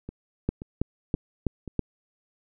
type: two click trains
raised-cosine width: 3 ms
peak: -11 / -23 dBFS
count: 5 / 4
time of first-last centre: 0.49-1.793 / 0.09-1.677 s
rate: 3.07 / 1.89 Hz
effects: none